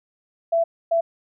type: tone bursts at uneven times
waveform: sine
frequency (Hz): 668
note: E5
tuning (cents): +23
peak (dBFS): -16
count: 2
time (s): 0.52-0.64 / 0.91-1.01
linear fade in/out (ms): 10
effects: none